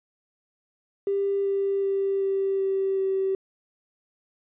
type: tone with pitch steps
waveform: triangle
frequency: 397 / 394.5 / 392 / 389.5 / 387 / 384.6 Hz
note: G4 / G4 / G4 / G4 / G4 / G4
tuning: +22 / +11 / 0 / -11 / -22 / -33 cents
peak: -18 dBFS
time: 1.07-3.35 s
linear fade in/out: 2 ms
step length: 380 ms
effects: tanh soft clip ceiling -20 dBFS + resampled to 8000 Hz